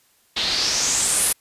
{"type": "noise with low-pass filter sweep", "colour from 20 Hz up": "white", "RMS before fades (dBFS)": -21, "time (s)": [0.36, 1.33], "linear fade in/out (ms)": 10, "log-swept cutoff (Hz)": [3700, 11000], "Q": 4, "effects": ["white hiss -60 dBFS RMS until 1.4 s", "resampled to 32000 Hz"]}